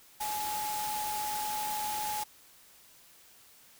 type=tone in noise; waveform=sine; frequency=846 Hz; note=G#5; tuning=32 cents sharp; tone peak=-33 dBFS; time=0.2-2.24 s; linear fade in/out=10 ms; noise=white; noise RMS=-38 dBFS; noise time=0.2-2.24 s; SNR=+2 dB; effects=white hiss -58 dBFS RMS until 3.79 s